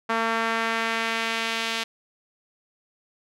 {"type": "tone with band-pass filter sweep", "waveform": "sawtooth", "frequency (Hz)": 226.7, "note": "A#3", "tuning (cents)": -48, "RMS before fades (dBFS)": -26, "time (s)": [0.09, 1.84], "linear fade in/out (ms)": 10, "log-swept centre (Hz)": [1300, 3300], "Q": 1.2, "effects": []}